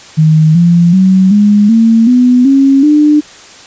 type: tone with pitch steps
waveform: sine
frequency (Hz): 156.6 / 171.76 / 188.39 / 206.6 / 226.6 / 248.6 / 272.7 / 299.1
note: D#3 / F3 / F#3 / G#3 / A#3 / B3 / C#4 / D4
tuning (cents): +11 / -29 / +31 / -9 / -49 / +12 / -28 / +32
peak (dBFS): -3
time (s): 0.17-3.21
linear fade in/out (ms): 20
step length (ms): 380
effects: white hiss -34 dBFS RMS until 3.66 s + resampled to 16000 Hz